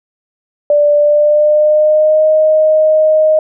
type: tone with pitch glide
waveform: sine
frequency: 587.3 to 622.2 Hz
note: D5 to D#5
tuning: 0 to 0 cents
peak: -6 dBFS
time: 0.7-3.39 s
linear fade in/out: 2 ms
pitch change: +100 cents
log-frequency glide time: 0.95-2.25 s
effects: none